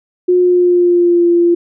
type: tone with pitch glide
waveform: sine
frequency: 360.1 to 344.6 Hz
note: F#4 to F4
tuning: -47 to -23 cents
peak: -7 dBFS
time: 0.28-1.55 s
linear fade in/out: 10 ms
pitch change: -76 cents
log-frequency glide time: 0.39-1.27 s
effects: none

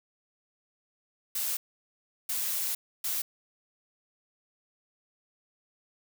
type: noise bursts at uneven times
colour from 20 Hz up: blue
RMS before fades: -31 dBFS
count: 3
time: 1.35-1.57 / 2.29-2.75 / 3.04-3.22 s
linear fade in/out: 5 ms
effects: none

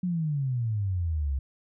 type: exponential sweep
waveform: sine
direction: down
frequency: 185 to 65.41 Hz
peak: -25 dBFS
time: 0.03-1.39 s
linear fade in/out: 5 ms
effects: none

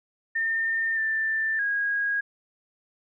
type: tone with pitch steps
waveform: sine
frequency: 1811 / 1776 / 1642 Hz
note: A6 / A6 / G#6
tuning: +49 / +16 / -20 cents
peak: -23 dBFS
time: 0.35-2.21 s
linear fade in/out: 10 ms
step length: 620 ms
effects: none

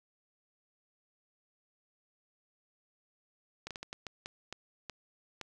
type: slowing click train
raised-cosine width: 0.2 ms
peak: -23 dBFS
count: 10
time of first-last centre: 3.67-5.413 s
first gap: 37 ms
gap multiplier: 1.39
effects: none

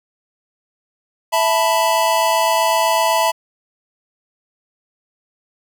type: chord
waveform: square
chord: E suspended fourth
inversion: none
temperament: equal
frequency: 659.3 / 880 / 987.8 Hz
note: E5 / A5 / B5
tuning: 0 / 0 / 0 cents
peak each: -19 dBFS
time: 1.32-3.32 s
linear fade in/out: 20 ms
effects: none

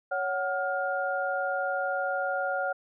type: tone cluster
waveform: sine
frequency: 557 / 744 / 1413 Hz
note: C#5 / F#5 / F6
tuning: +8 / +9 / +20 cents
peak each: -31 dBFS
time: 0.11-2.73 s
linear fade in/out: 10 ms
effects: none

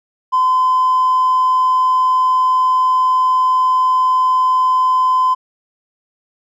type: tone with hard clipping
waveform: sine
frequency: 1023 Hz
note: C6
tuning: 39 cents flat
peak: -11 dBFS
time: 0.32-5.35 s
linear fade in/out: 20 ms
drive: 1 dB
effects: none

